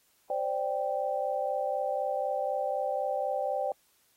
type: chord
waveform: sine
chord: C suspended second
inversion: none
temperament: equal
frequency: 523.3 / 587.3 / 784 Hz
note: C5 / D5 / G5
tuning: 0 / 0 / 0 cents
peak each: -33 / -32 / -32 dBFS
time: 0.3-3.72 s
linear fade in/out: 2 ms
effects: white hiss -68 dBFS RMS until 4.16 s + AAC 48 kbps